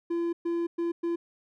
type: tone bursts at uneven times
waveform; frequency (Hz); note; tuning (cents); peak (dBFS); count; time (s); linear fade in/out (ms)
triangle; 340; F4; -46; -24; 4; 0.1-0.33 / 0.45-0.67 / 0.78-0.92 / 1.03-1.16; 10
effects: none

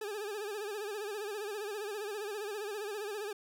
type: tone with vibrato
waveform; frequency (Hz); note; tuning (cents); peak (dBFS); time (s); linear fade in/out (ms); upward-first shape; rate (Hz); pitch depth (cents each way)
40% pulse; 415.3; G#4; 0; -36; 0.01-3.33; 5; sine; 15; 90
effects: none

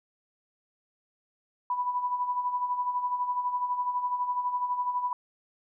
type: tone with tremolo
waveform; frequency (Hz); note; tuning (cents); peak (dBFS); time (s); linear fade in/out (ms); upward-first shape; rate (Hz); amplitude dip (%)
sine; 987.8; B5; 0; -24; 1.7-5.13; 2; sine; 12; 60
effects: none

